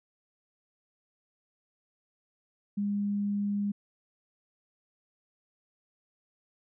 sine tone, 203.3 Hz, G#3, 37 cents flat, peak -27 dBFS, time 2.77-3.72 s, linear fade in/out 10 ms, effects none

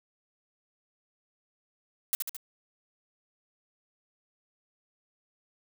blue noise with echo, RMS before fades -27 dBFS, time 2.13-2.15 s, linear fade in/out 0 ms, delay 72 ms, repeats 3, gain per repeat -4 dB, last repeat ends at 2.366 s, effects none

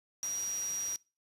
sine tone in noise, 5750 Hz, F8, 50 cents sharp, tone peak -32 dBFS, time 0.23-0.96 s, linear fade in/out 0 ms, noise white, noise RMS -45 dBFS, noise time 0.23-0.96 s, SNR +10 dB, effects noise-tail reverb RT60 0.3 s tail -24 dB re dry + resampled to 32000 Hz

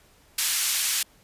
white band-pass noise, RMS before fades -25 dBFS, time 0.38-1.03 s, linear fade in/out 5 ms, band 1900 to 12000 Hz, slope 12 dB/octave, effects pink hiss -58 dBFS RMS until 1.23 s + resampled to 32000 Hz

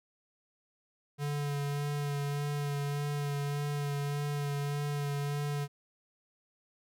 square tone with vibrato, 144.1 Hz, D3, 33 cents flat, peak -32 dBFS, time 1.18-5.68 s, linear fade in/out 50 ms, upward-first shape sine, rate 1.7 Hz, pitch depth 18 cents each way, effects none

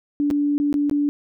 sine tone with dropouts, 290 Hz, D4, 22 cents flat, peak -17 dBFS, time 0.2-1.09 s, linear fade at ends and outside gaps 0 ms, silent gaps 0.303-0.31 / 0.58-0.6 / 0.728-0.741 / 0.897-0.912 s, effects none

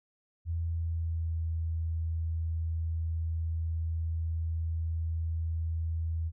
sine tone with pitch glide, 83.4 to 81.64 Hz, E2 to E2, +21 to -16 cents, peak -29 dBFS, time 0.45-6.32 s, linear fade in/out 50 ms, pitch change -37 cents, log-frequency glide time 0.59-1.38 s, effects none

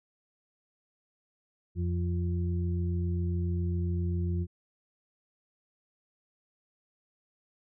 harmonic tone, 87.31 Hz, F2, in tune, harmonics 1 / 2 / 4, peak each -28 / -34 / -40 dBFS, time 1.75-4.47 s, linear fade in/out 50 ms, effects none

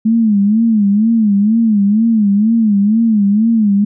sine tone with vibrato, 214.2 Hz, A3, 46 cents flat, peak -8 dBFS, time 0.05-3.85 s, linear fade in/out 10 ms, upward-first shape sine, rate 2.1 Hz, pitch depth 130 cents each way, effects none

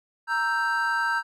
triangle chord, E diminished, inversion second, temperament equal, 932.3 / 1318.5 / 1568 Hz, Bb5 / E6 / G6, 0 / 0 / 0 cents, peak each -26 / -28 / -23 dBFS, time 0.27-1.23 s, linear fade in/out 50 ms, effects none

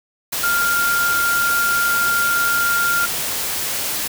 sine tone in noise, 1396.9 Hz, F6, in tune, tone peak -16 dBFS, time 0.43-3.06 s, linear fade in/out 10 ms, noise white, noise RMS -23 dBFS, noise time 0.32-4.08 s, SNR +4 dB, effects none

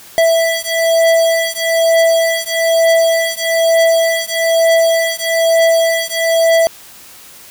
square beating tone pair, 659.3 / 660.4 Hz, E5 / E5, 0 / +3 cents, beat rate 1.1 Hz, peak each -14 dBFS, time 0.18-6.67 s, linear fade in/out 0 ms, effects white hiss -38 dBFS RMS until 7.5 s

